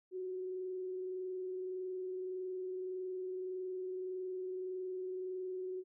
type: tone with frequency modulation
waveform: sine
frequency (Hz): 370.4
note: F#4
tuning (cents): +2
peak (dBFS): -38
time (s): 0.11-5.84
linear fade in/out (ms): 50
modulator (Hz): 21.7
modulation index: 0.22
effects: none